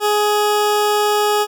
20% pulse tone, 417.9 Hz, G#4, 11 cents sharp, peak -9 dBFS, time 0-1.47 s, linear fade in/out 50 ms, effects none

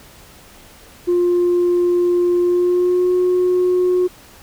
sine tone with pitch glide, 352.5 to 362.4 Hz, F4 to F#4, +16 to -36 cents, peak -11 dBFS, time 1.07-4.08 s, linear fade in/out 20 ms, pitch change +48 cents, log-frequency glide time 2.41-3.13 s, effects tanh soft clip ceiling -10 dBFS + pink hiss -44 dBFS RMS until 4.42 s

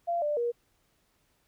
sine tone with pitch steps, 687 / 592 / 475.5 Hz, F5 / D5 / A#4, -29 / +14 / +34 cents, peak -26 dBFS, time 0.07-0.52 s, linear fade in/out 20 ms, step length 150 ms, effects pink hiss -71 dBFS RMS until 1.47 s

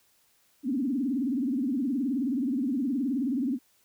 sine tone with vibrato, 261.6 Hz, C4, in tune, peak -25 dBFS, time 0.63-3.59 s, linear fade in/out 50 ms, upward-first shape triangle, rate 19 Hz, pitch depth 250 cents each way, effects white hiss -66 dBFS RMS until 3.84 s

